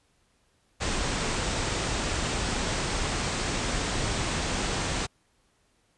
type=low-pass noise; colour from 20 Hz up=pink; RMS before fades=-29 dBFS; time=0.8-5.07 s; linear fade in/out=20 ms; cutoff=8800 Hz; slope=96 dB/octave; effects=pink hiss -68 dBFS RMS until 5.97 s + resampled to 24000 Hz